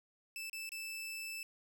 sawtooth tone with dropouts, 2637 Hz, E7, in tune, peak -38 dBFS, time 0.36-1.43 s, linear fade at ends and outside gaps 1 ms, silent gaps 0.497-0.53 / 0.692-0.719 s, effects none

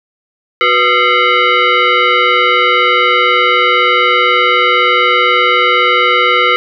sine tone with frequency modulation, 370 Hz, F#4, in tune, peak -7 dBFS, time 0.61-6.56 s, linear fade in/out 0 ms, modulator 861 Hz, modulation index 2.9, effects none

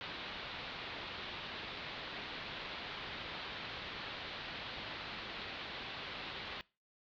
white low-pass noise, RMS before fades -45 dBFS, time 0.01-6.61 s, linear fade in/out 0 ms, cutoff 4100 Hz, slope 48 dB/octave, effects noise-tail reverb RT60 0.3 s tail -22 dB re dry

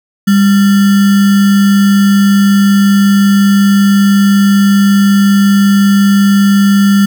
sine tone with sample-and-hold, 199.6 Hz, G3, 32 cents sharp, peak -4 dBFS, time 0.27-7.06 s, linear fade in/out 10 ms, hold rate 1575 Hz, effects none

